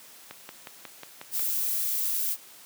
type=click train; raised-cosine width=0.3 ms; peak=-23 dBFS; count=7; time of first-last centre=0.31-1.395 s; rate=5.53 Hz
type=noise; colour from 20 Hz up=violet; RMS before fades=-28 dBFS; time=1.31-2.37 s; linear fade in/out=50 ms
effects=white hiss -50 dBFS RMS until 2.65 s + high-pass 150 Hz 12 dB/octave